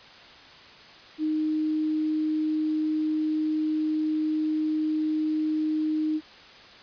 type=tone; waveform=sine; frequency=309.7 Hz; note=D#4; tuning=8 cents flat; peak=-23 dBFS; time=1.18-6.21 s; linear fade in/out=50 ms; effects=white hiss -48 dBFS RMS until 6.82 s + resampled to 11025 Hz